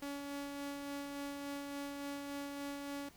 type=tone with tremolo; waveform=sawtooth; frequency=282.8 Hz; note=C#4; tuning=35 cents sharp; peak=-36 dBFS; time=0.02-3.09 s; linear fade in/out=5 ms; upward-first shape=sine; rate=3.5 Hz; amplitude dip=30%; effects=pink hiss -62 dBFS RMS until 3.16 s